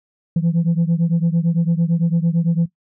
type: beating tone pair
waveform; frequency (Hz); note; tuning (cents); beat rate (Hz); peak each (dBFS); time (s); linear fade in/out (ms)
sine; 164.81 / 173.71; E3 / F3; 0 / -9; 8.9; -15 / -16; 0.36-2.66; 5
effects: noise-tail reverb RT60 0.1 s tail -17 dB re dry + tanh soft clip ceiling -11 dBFS